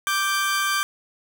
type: tone pair together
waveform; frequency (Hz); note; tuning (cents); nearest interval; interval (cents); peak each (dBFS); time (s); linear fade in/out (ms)
sawtooth; 1174.7 / 1568; D6 / G6; 0 / 0; perfect fourth; 500; -20; 0.07-0.83; 0
effects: none